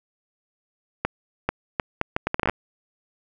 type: accelerating click train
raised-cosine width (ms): 0.5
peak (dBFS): -6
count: 13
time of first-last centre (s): 1.05-2.496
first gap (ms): 440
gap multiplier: 0.7
effects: none